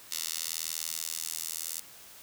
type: tone with high-pass filter sweep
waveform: 10% pulse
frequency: 80.8 Hz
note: E2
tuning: 34 cents flat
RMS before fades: -36 dBFS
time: 0.11-1.8 s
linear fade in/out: 5 ms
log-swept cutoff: 4900 to 7400 Hz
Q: 1
effects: white hiss -51 dBFS RMS until 2.22 s